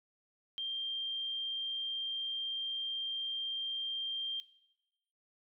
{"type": "tone", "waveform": "sine", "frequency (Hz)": 3179, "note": "G7", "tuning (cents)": 24, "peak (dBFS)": -35, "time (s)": [0.58, 4.4], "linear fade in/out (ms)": 0, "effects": ["noise-tail reverb RT60 0.9 s tail -17 dB re dry"]}